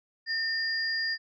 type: tone pair together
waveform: sine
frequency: 1810 / 4832 Hz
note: A6 / D8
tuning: +48 / +48 cents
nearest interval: octave + perfect fourth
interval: 1700 cents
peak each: -29 / -31 dBFS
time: 0.26-1.18 s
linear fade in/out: 50 ms
effects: none